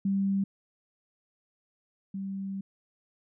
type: tone pair in turn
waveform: sine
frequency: 196 / 194.65 Hz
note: G3 / G3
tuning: 0 / -12 cents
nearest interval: unison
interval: 12 cents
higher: first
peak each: -24 / -32 dBFS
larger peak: first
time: 0.05-0.44 / 2.14-2.61 s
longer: second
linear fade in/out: 5 ms
effects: none